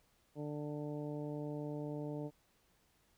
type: harmonic tone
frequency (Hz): 148.2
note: D3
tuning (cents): +16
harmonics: 1 / 2 / 3 / 4 / 5 / 6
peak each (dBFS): -43 / -43 / -46 / -48 / -58 / -56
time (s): 0.35-2.31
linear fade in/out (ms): 50
effects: pink hiss -73 dBFS RMS until 3.17 s